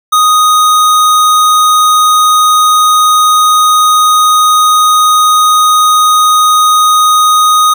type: tone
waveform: square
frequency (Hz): 1244.5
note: D#6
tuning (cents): 0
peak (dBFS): -5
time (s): 0.12-7.74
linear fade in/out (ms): 10
effects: none